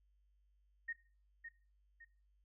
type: tone with echo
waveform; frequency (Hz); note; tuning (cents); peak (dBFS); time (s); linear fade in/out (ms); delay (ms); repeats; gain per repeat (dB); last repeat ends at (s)
sine; 1852; A#6; -12; -39; 0.88-0.93; 10; 560; 2; -8; 2.05
effects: noise-tail reverb RT60 0.4 s tail -17 dB re dry + added 50 Hz sine -70 dBFS peak until 2.44 s